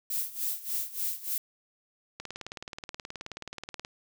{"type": "noise with tremolo", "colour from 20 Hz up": "violet", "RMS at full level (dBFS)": -30, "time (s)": [0.1, 1.38], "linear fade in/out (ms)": 2, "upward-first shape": "sine", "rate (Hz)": 3.4, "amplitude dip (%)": 85}
{"type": "click train", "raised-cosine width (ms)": 0.2, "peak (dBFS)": -21, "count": 32, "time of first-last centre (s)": [2.2, 3.849], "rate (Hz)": 18.8}
{"effects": []}